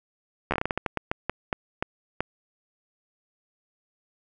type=slowing click train; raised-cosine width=0.5 ms; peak=-10 dBFS; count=16; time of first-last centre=0.51-2.206 s; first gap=12 ms; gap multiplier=1.28; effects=none